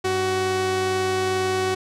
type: tone pair together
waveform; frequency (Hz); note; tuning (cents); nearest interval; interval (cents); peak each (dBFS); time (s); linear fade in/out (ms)
sawtooth; 99.14 / 374.3; G2 / F#4; +20 / +20; octave + major seventh; 2300; -27 / -17; 0.04-1.75; 10
effects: low-pass 9000 Hz 12 dB/octave